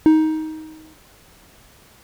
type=tone with exponential decay; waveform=triangle; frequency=313.7 Hz; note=D#4; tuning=14 cents sharp; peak=-5 dBFS; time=0.06-0.94 s; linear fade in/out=0 ms; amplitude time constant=190 ms; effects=pink hiss -50 dBFS RMS until 2.03 s